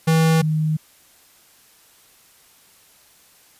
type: tone pair in turn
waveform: square / sine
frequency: 161.3 / 155.58 Hz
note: E3 / D#3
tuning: -37 / 0 cents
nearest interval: minor second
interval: 63 cents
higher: first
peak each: -14 / -17 dBFS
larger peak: first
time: 0.07-0.42 / 0.42-0.77 s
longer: neither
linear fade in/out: 10 ms
effects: white hiss -53 dBFS RMS until 3.59 s + resampled to 32000 Hz